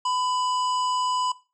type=harmonic tone with a mistuned harmonic; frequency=987.8 Hz; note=B5; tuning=in tune; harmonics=1 / 3 / 5 / 7 / 8; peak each=-23 / -33 / -37 / -40 / -41 dBFS; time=0.05-1.32 s; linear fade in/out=5 ms; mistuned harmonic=1; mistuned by=+27 cents; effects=noise-tail reverb RT60 0.3 s tail -18 dB re dry